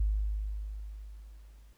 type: tone with level ramp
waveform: sine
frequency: 51.8 Hz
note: G#1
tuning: 4 cents flat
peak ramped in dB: -24 to -53 dBFS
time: 0-1.73 s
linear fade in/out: 5 ms
effects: pink hiss -68 dBFS RMS until 1.77 s